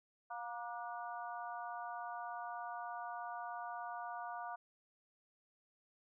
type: harmonic tone with a mistuned harmonic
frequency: 236.7 Hz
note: A#3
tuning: 27 cents sharp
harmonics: 3 / 4 / 5 / 6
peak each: -45 / -47 / -49 / -51 dBFS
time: 0.3-4.56 s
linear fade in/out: 10 ms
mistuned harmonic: 6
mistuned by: +45 cents
effects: none